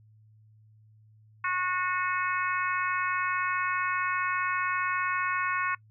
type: harmonic tone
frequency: 364.9 Hz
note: F#4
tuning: 24 cents flat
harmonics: 3 / 4 / 5 / 6 / 7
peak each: -30 / -32 / -34 / -36 / -37 dBFS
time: 1.44-5.75 s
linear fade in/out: 5 ms
effects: noise-tail reverb RT60 0.1 s tail -24 dB re dry + added 108 Hz sine -55 dBFS peak until 5.9 s